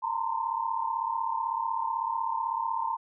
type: tone cluster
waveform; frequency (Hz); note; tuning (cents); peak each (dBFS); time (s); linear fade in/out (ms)
sine; 897 / 933 / 1035; A5 / A#5 / C6; +33 / +1 / -19; -33 / -31 / -32; 0.02-2.97; 20
effects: none